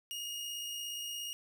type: tone with amplitude modulation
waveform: sawtooth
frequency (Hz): 2862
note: F7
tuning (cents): +42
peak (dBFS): -34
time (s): 0.11-1.33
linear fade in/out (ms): 0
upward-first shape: sine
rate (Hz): 57.1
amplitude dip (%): 25
effects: none